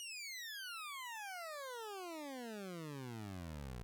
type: exponential sweep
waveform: 20% pulse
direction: down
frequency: 2929 to 56.8 Hz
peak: -40 dBFS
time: 0-3.83 s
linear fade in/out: 0 ms
effects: none